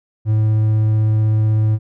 triangle tone with vibrato, 108.4 Hz, A2, 25 cents flat, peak -10 dBFS, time 0.25-1.79 s, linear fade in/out 50 ms, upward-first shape triangle, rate 16 Hz, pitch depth 8 cents each way, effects none

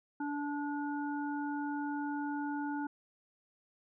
harmonic tone, 290 Hz, D4, 22 cents flat, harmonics 1 / 3 / 5, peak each -35 / -40 / -44 dBFS, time 0.2-2.87 s, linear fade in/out 5 ms, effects none

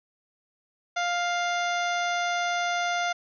harmonic tone with a mistuned harmonic, 701 Hz, F5, 6 cents sharp, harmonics 1 / 2 / 3 / 4 / 5 / 6 / 7 / 8 / 9, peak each -27 / -30 / -33 / -41 / -37 / -45 / -44 / -45 / -43 dBFS, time 0.96-3.13 s, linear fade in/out 10 ms, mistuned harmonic 8, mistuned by +79 cents, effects none

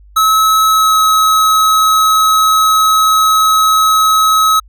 square tone with pitch glide, 1292 to 1281.6 Hz, E6 to E6, -35 to -49 cents, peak -8 dBFS, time 0.16-4.6 s, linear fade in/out 10 ms, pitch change -14 cents, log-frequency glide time 0.69-0.97 s, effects added 50 Hz sine -38 dBFS peak until 4.68 s

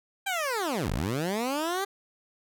15% pulse linear two-way sweep, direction down then up, 802 to 40.29 to 402.4 Hz, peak -21 dBFS, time 0.26-1.85 s, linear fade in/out 10 ms, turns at 0.91 s, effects none

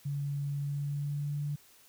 sine tone with pitch glide, 142.2 to 145.94 Hz, C#3 to D3, +45 to -11 cents, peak -31 dBFS, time 0.05-1.56 s, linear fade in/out 10 ms, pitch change +44 cents, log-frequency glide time 0.59-1.44 s, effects white hiss -60 dBFS RMS until 1.88 s

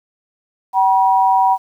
sine tone pair together, 765.1 / 964 Hz, G5 / B5, -42 / -42 cents, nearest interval major third, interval 400 cents, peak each -13 dBFS, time 0.73-1.58 s, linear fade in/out 50 ms, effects 8-bit

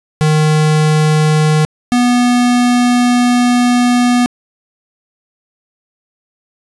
square tone pair in turn, 154.1 / 244.6 Hz, D#3 / B3, -16 / -16 cents, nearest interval minor sixth, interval 800 cents, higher second, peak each -9 dBFS, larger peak neither, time 0.21-1.65 / 1.92-4.26 s, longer second, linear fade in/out 0 ms, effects resampled to 24000 Hz + 7-bit

